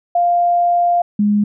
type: tone pair in turn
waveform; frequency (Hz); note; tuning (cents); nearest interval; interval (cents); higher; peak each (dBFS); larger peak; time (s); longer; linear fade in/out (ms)
sine; 698.5 / 207.1; F5 / G#3; 0 / -5; octave + major sixth; 2105; first; -11; neither; 0.15-1.02 / 1.19-1.44; first; 5
effects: none